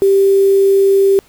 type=tone with quantisation; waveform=sine; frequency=392 Hz; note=G4; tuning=in tune; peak=-7 dBFS; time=0.02-1.19 s; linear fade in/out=0 ms; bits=5; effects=pink hiss -49 dBFS RMS until 1.28 s